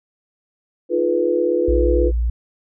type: chord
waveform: sine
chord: F half-diminished seventh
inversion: third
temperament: equal with one note detuned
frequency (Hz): 311.1 / 349.2 / 425.5 / 493.9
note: Eb4 / F4 / Ab4 / Cb5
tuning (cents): 0 / 0 / +42 / 0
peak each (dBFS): -25 / -19 / -24 / -19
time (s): 0.89-2.12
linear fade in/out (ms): 50
type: tone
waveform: sine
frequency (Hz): 58.2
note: A#1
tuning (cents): -2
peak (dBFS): -16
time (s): 1.68-2.3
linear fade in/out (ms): 5
effects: none